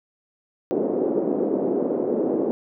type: band-pass noise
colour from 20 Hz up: white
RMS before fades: -23 dBFS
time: 0.71-2.51 s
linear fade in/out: 0 ms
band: 250 to 460 Hz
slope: 24 dB/octave
effects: none